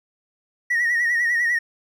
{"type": "tone with vibrato", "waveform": "triangle", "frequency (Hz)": 1897, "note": "A#6", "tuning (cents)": 30, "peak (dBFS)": -15, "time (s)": [0.7, 1.59], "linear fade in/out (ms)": 10, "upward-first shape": "sine", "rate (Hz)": 10, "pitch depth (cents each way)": 60, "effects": ["tanh soft clip ceiling -13 dBFS"]}